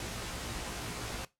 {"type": "noise with comb filter", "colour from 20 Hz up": "pink", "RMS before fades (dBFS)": -39, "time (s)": [0, 1.25], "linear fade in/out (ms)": 2, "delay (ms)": 17, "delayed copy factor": 1, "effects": ["noise-tail reverb RT60 0.2 s tail -18 dB re dry", "low-pass 10000 Hz 12 dB/octave"]}